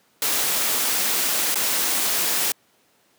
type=noise with dropouts; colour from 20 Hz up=white; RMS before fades=-22 dBFS; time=0.22-2.52 s; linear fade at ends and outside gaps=1 ms; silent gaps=1.544-1.556 s; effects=pink hiss -61 dBFS RMS until 3.18 s + high-pass 200 Hz 12 dB/octave